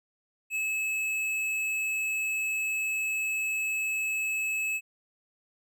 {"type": "tone with hard clipping", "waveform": "triangle", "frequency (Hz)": 2593, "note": "E7", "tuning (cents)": -29, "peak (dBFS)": -29, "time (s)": [0.5, 4.81], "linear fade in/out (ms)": 50, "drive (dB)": 14, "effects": []}